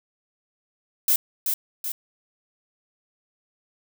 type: noise with echo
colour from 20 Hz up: violet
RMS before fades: -19 dBFS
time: 1.08-1.16 s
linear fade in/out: 2 ms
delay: 380 ms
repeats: 2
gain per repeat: -5 dB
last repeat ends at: 1.92 s
effects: none